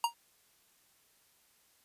square tone with exponential decay, 939 Hz, A#5, 12 cents sharp, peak -23 dBFS, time 0.04-0.14 s, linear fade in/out 2 ms, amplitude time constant 20 ms, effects white hiss -68 dBFS RMS until 1.84 s + resampled to 32000 Hz

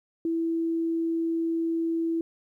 sine tone, 330 Hz, E4, 2 cents sharp, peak -24 dBFS, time 0.25-2.21 s, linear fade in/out 2 ms, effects 11-bit

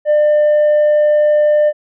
sine tone with tanh clipping, 599 Hz, D5, 34 cents sharp, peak -9 dBFS, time 0.05-1.73 s, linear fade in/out 50 ms, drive 2 dB, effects none

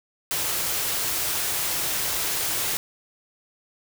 white band-stop noise, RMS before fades -26 dBFS, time 0.31-2.77 s, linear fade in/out 0 ms, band 200 to 280 Hz, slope 96 dB/octave, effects none

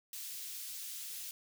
white high-pass noise, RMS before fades -44 dBFS, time 0.13-1.31 s, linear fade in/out 2 ms, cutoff 3100 Hz, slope 12 dB/octave, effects none

